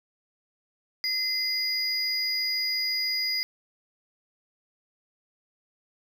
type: tone pair together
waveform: triangle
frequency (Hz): 2059 / 4897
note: C7 / D#8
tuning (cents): -28 / -28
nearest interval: octave + minor third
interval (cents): 1500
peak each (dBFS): -30 / -25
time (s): 1.04-3.43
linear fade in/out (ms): 0
effects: none